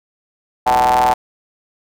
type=ring-modulated tone; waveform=45% pulse; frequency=61.74 Hz; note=B1; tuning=in tune; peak=-8 dBFS; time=0.66-1.14 s; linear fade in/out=10 ms; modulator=813 Hz; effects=none